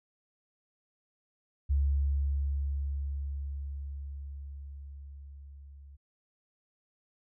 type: tone with level ramp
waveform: sine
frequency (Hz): 70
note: C#2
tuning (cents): +18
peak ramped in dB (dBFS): -23 to -48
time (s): 1.69-5.97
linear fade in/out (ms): 20
effects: none